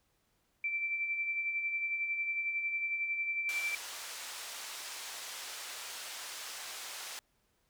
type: tone with tremolo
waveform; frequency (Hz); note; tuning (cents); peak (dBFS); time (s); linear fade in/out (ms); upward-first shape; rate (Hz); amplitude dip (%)
sine; 2340; D7; -7; -30; 0.64-3.75; 2; sine; 11; 45
type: band-pass noise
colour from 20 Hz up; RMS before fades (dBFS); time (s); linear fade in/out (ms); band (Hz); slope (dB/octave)
white; -44; 3.49-7.19; 0; 630 to 7600; 12
effects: pink hiss -75 dBFS RMS until 7.69 s